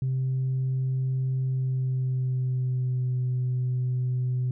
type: tone with pitch glide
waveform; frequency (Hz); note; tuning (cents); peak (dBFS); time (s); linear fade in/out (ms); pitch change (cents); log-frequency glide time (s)
sine; 130.81 to 126.28; C3 to B2; 0 to +39; -22; 0.02-4.51; 2; -61; 1.45-3.18
effects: tanh soft clip ceiling -21 dBFS